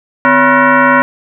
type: tone with frequency modulation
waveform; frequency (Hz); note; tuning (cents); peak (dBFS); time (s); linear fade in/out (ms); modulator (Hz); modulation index
sine; 256; C4; -38; -5; 0.25-1.02; 0; 409; 4
effects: none